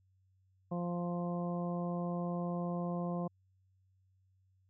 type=harmonic tone; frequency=174.61 Hz; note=F3; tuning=in tune; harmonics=1 / 2 / 3 / 4 / 5 / 6; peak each=-35 / -44 / -42 / -44 / -53 / -47 dBFS; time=0.71-3.28 s; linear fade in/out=10 ms; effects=added 94 Hz sine -68 dBFS peak until 4.69 s